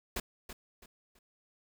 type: noise with echo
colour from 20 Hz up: pink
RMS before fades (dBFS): -35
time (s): 0.16-0.2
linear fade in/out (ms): 5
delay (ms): 330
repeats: 3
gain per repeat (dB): -10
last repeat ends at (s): 1.19
effects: none